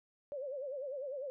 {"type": "tone with vibrato", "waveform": "sine", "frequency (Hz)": 548, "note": "C#5", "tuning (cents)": -20, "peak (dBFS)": -38, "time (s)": [0.32, 1.3], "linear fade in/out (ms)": 0, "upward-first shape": "sine", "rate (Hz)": 10, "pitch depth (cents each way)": 130, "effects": []}